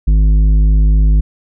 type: tone with tanh clipping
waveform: sine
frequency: 51.91 Hz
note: G#1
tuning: in tune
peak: -8 dBFS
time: 0.07-1.21 s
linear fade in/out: 10 ms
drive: 9 dB
effects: none

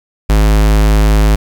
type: tone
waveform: square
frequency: 52.5 Hz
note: G#1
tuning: 19 cents sharp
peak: -7 dBFS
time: 0.29-1.36 s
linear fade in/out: 10 ms
effects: 7-bit

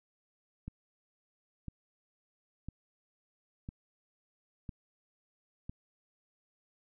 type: click train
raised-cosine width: 5 ms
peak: -28 dBFS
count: 6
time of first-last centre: 0.68-5.695 s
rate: 0.997 Hz
effects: none

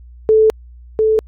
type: tone pair in turn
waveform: sine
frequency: 436.8 / 436.8 Hz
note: A4 / A4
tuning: -13 / -13 cents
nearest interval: unison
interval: 0 cents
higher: neither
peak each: -7 / -10 dBFS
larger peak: first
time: 0.29-0.5 / 0.99-1.19 s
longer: first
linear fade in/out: 0 ms
effects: added 60 Hz sine -36 dBFS peak until 1.27 s + AAC 48 kbps

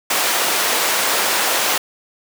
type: high-pass noise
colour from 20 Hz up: pink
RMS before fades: -18 dBFS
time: 0.1-1.78 s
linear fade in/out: 5 ms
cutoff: 590 Hz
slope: 12 dB/octave
effects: none

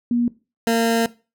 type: tone pair in turn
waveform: sine / 20% pulse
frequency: 239.2 / 229.2 Hz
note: A#3 / A#3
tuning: +45 / -29 cents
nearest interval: minor second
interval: 74 cents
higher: first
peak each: -16 / -11 dBFS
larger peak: second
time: 0.11-0.28 / 0.67-1.06 s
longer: second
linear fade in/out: 2 ms
effects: noise-tail reverb RT60 0.3 s tail -19 dB re dry

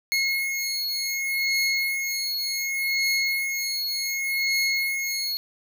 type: beating tone pair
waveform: 25% pulse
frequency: 2165 / 2165.67 Hz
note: C#7 / C#7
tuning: -41 / -41 cents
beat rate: 0.67 Hz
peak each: -23 dBFS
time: 0.12-5.37 s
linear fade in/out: 0 ms
effects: none

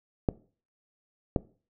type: clicks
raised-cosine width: 2 ms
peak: -10 dBFS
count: 2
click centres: 0.288 / 1.362 s
effects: noise-tail reverb RT60 0.4 s tail -20 dB re dry

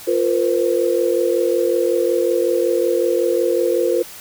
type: chord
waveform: sine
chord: F suspended fourth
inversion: none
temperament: equal with one note detuned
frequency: 349.2 / 466.2 / 511.6 Hz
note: F4 / Bb4 / C5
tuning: 0 / 0 / -39 cents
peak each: -19 dBFS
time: 0.07-4.03 s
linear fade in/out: 10 ms
effects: white hiss -37 dBFS RMS until 4.2 s

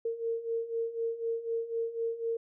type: beating tone pair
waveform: sine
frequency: 456.3 / 460.3 Hz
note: A#4 / A#4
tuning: -37 / -22 cents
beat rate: 4 Hz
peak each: -36 / -32 dBFS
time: 0.05-2.37 s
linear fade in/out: 5 ms
effects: none

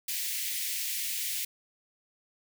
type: high-pass noise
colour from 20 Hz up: white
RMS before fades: -33 dBFS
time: 0.08-1.45 s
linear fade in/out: 5 ms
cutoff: 1900 Hz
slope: 48 dB/octave
effects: none

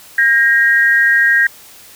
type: tone pair together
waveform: sine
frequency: 1612.1 / 1879 Hz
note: G6 / A#6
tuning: +48 / +13 cents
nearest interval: minor third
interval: 265 cents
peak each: -11 dBFS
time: 0.18-1.47 s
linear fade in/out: 5 ms
effects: white hiss -40 dBFS RMS until 1.95 s

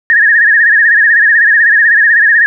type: tone with vibrato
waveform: sine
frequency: 1760 Hz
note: A6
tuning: in tune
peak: -4 dBFS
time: 0.1-2.46 s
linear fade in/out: 0 ms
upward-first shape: sine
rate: 16 Hz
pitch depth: 110 cents each way
effects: none

